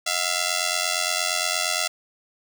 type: ring-modulated tone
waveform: 5% pulse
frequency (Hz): 679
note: F5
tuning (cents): -49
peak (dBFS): -8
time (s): 0.06-1.88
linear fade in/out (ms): 10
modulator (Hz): 44.3
effects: none